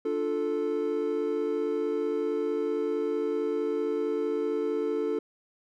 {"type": "chord", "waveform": "triangle", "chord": "D minor", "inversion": "none", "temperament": "equal", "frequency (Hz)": [293.7, 349.2, 440], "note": ["D4", "F4", "A4"], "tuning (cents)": [0, 0, 0], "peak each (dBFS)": [-31, -31, -26], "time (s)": [0.05, 5.19], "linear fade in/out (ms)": 5, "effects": []}